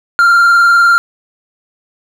triangle tone with vibrato, 1388 Hz, F6, 11 cents flat, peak -3 dBFS, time 0.19-0.98 s, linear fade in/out 0 ms, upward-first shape square, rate 20 Hz, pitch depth 25 cents each way, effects none

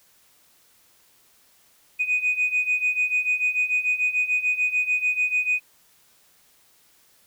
sine beating tone pair, 2485 / 2491.8 Hz, D#7 / D#7, -3 / +2 cents, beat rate 6.8 Hz, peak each -24 / -21 dBFS, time 1.99-5.6 s, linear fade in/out 20 ms, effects tanh soft clip ceiling -15 dBFS + white hiss -59 dBFS RMS until 7.26 s

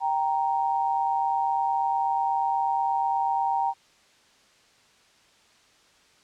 sine tone pair together, 784 / 932.3 Hz, G5 / A#5, 0 / 0 cents, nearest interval minor third, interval 300 cents, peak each -25 dBFS, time 0-3.74 s, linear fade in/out 50 ms, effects white hiss -59 dBFS RMS until 6.23 s + low-pass 6000 Hz 12 dB/octave

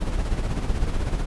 brown noise with tremolo, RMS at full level -22 dBFS, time 0-1.26 s, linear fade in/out 20 ms, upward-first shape sine, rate 16 Hz, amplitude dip 50%, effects resampled to 24000 Hz

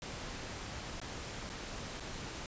pink noise with dropouts, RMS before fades -43 dBFS, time 0.02-2.46 s, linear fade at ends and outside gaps 1 ms, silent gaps 1.001-1.015 / 1.493-1.499 / 1.999-2.005 s, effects resampled to 16000 Hz

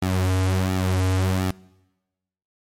sawtooth tone with flanger, 93.3 Hz, F#2, 15 cents sharp, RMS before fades -21 dBFS, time 0.02-1.51 s, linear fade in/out 5 ms, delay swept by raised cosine 1.9 to 5.6 ms, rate 1.4 Hz, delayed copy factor -0.7, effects noise-tail reverb RT60 1.0 s tail -23 dB re dry + MP3 64 kbps

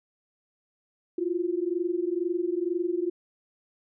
sine tone pair together, 339.1 / 361.2 Hz, E4 / F#4, +49 / -42 cents, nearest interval minor second, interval 109 cents, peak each -28 dBFS, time 1.18-3.1 s, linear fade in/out 5 ms, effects none

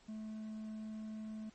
triangle tone with quantisation, 217 Hz, A3, 24 cents flat, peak -40 dBFS, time 0.08-1.5 s, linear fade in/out 10 ms, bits 11, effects pink hiss -66 dBFS RMS until 1.54 s + MP3 32 kbps

